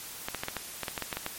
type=clicks; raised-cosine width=0.3 ms; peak=-15 dBFS; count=12; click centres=0.285 / 0.347 / 0.435 / 0.484 / 0.567 / 0.833 / 0.882 / 0.978 / 1.023 / 1.128 / 1.17 / 1.264 s; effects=white hiss -42 dBFS RMS until 1.38 s + MP3 64 kbps